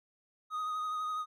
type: tone with vibrato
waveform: triangle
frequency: 1248 Hz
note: D#6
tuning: 5 cents sharp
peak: -31 dBFS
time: 0.5-1.26 s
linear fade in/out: 50 ms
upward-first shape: sine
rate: 12 Hz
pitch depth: 23 cents each way
effects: none